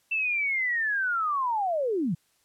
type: linear sweep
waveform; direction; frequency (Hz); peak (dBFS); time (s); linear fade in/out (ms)
sine; down; 2681 to 142.2; -24; 0.11-2.15; 10
effects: white hiss -68 dBFS RMS until 2.44 s + low-pass 12000 Hz 12 dB/octave